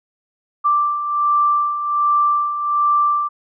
sine beating tone pair, 1174.7 / 1176 Hz, D6 / D6, 0 / +2 cents, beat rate 1.3 Hz, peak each -22 / -15 dBFS, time 0.64-3.29 s, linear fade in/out 20 ms, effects none

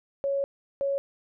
sine tone pair in turn, 555 / 555 Hz, C#5 / C#5, +2 / +2 cents, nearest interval unison, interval 0 cents, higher neither, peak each -24 dBFS, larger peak neither, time 0.24-0.44 / 0.81-0.98 s, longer first, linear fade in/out 0 ms, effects none

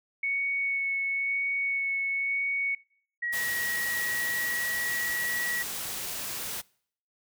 sine tone with vibrato, 2217 Hz, C#7, in tune, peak -26 dBFS, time 0.23-2.75 s, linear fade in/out 5 ms, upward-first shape sine, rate 0.99 Hz, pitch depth 10 cents each way
sine tone with pitch glide, 1909 to 1926.7 Hz, A#6 to B6, +41 to -43 cents, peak -28 dBFS, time 3.22-5.63 s, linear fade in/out 10 ms, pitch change +16 cents, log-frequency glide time 3.77-5.31 s
white noise, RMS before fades -35 dBFS, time 3.32-6.62 s, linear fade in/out 20 ms
effects noise-tail reverb RT60 0.6 s tail -25 dB re dry

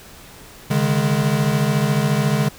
square chord, C# suspended second, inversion none, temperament equal with one note detuned, 138.59 / 152.63 / 207.7 Hz, C#3 / D#3 / G#3, 0 / -33 / 0 cents, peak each -21 / -21 / -22 dBFS, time 0.7-2.49 s, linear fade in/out 10 ms, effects pink hiss -42 dBFS RMS until 2.58 s

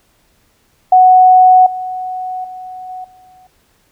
sine tone with level steps, 740 Hz, F#5, in tune, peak -3 / -19 / -26 / -24 / -41 dBFS, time 0.92-3.47 s, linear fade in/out 5 ms, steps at 1.66 / 2.44 / 2.89 / 3.04 s, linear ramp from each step 5 ms, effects pink hiss -56 dBFS RMS until 3.91 s

